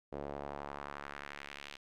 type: tone with band-pass filter sweep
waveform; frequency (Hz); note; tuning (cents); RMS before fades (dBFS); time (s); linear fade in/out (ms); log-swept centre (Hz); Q
sawtooth; 71.3; C#2; +49; -45; 0.12-1.77; 10; 500 to 3100; 1.5
effects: none

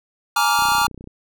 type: chord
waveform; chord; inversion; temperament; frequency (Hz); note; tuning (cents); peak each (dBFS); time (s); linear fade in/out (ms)
square; Bb dominant seventh; third; just; 839.1 / 932.3 / 1165.4 / 1398.5; Ab5 / Bb5 / D6 / F6; +18 / 0 / -14 / +2; -22; 0.36-0.87; 5
type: click train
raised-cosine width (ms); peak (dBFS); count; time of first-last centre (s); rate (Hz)
3; -24; 16; 0.59-1.074; 31
effects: none

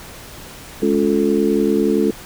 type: harmonic tone with a mistuned harmonic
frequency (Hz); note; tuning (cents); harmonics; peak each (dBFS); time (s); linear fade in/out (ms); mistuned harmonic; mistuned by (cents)
70.4; C#2; +27; 3 / 4 / 5 / 6; -19 / -19 / -19 / -19; 0.82-2.11; 5; 6; +67
effects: pink hiss -37 dBFS RMS until 2.25 s

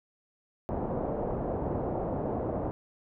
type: low-pass noise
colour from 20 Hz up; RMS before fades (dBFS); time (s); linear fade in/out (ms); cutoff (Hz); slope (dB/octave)
white; -32; 0.69-2.71; 0; 710; 24
effects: none

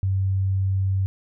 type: tone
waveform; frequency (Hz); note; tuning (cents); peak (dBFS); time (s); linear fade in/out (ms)
sine; 96; G2; -36; -19; 0.03-1.06; 0
effects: none

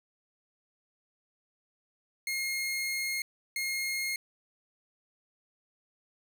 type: tone bursts at uneven times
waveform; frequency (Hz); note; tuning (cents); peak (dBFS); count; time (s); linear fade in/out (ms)
sawtooth; 2145; C7; +42; -27; 2; 2.27-3.22 / 3.56-4.16; 2
effects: none

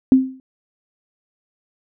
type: tone with exponential decay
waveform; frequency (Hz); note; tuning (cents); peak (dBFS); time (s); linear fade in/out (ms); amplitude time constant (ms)
sine; 261.6; C4; 0; -4; 0.12-0.4; 1; 60
effects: none

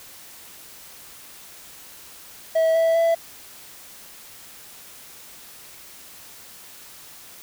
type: tone with pitch steps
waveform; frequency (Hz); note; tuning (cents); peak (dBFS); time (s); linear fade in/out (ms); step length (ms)
triangle; 648 / 656.7 / 665.4; E5 / E5 / E5; -30 / -7 / +16; -14; 2.55-3.15; 10; 200
effects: white hiss -44 dBFS RMS until 7.42 s

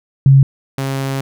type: tone pair in turn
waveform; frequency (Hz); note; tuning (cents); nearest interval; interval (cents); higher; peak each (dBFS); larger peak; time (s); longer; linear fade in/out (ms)
sine / sawtooth; 136.2 / 135.51; C#3 / C#3; -30 / -39; unison; 9; first; -4 / -14; first; 0.26-0.43 / 0.78-1.21; second; 2
effects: none

